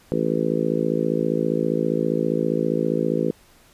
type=harmonic tone; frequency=55 Hz; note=A1; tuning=in tune; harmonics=3 / 4 / 5 / 6 / 7 / 8 / 9; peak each=-27 / -27 / -27 / -27 / -27 / -27 / -27 dBFS; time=0.12-3.31 s; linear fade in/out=0 ms; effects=pink hiss -54 dBFS RMS until 3.73 s + resampled to 32000 Hz